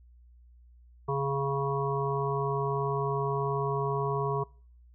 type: harmonic tone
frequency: 138.59 Hz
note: C#3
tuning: in tune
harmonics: 1 / 3 / 5 / 7 / 8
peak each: -31 / -31 / -38 / -34 / -35 dBFS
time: 1.08-4.44 s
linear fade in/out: 10 ms
effects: noise-tail reverb RT60 0.5 s tail -26 dB re dry + added 60 Hz sine -53 dBFS peak until 4.94 s